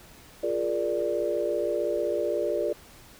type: chord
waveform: sine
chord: Bb dominant seventh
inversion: second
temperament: equal with one note detuned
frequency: 349.2 / 415.3 / 470.8 / 587.3 Hz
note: F4 / Ab4 / Bb4 / D5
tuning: 0 / 0 / +17 / 0 cents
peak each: -31 / -31 / -31 / -28 dBFS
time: 0.43-2.73 s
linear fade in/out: 5 ms
effects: pink hiss -51 dBFS RMS until 3.19 s